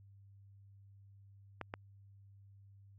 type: clicks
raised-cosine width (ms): 0.5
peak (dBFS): -25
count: 2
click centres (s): 1.613 / 1.739
effects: added 99 Hz sine -57 dBFS peak until 2.98 s + AAC 48 kbps